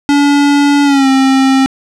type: tone with pitch glide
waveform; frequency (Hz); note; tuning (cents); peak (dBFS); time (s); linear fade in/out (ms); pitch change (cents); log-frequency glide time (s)
square; 286 to 266.8; D4 to C4; -46 to +34; -7; 0.09-1.66; 0; -120; 0.84-1.08
effects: low-pass 7000 Hz 12 dB/octave